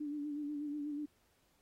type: tone with vibrato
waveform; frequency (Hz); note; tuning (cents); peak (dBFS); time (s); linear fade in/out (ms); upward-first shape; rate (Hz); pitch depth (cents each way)
sine; 293.7; D4; 0; -37; 0-1.06; 10; sine; 8.2; 43
effects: pink hiss -74 dBFS RMS until 1.61 s + AAC 48 kbps